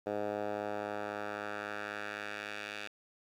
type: tone with band-pass filter sweep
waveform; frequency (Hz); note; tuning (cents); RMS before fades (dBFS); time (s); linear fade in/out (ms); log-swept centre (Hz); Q
10% pulse; 103.83; G#2; 0; -39; 0.06-2.88; 10; 590 to 2600; 1.4
effects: 11-bit